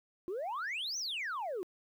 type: exponential two-way sweep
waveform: sine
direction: up then down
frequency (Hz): 340 to 6272 to 340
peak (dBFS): -33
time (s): 0.28-1.63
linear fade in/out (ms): 0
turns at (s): 0.98
effects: tanh soft clip ceiling -33 dBFS + 11-bit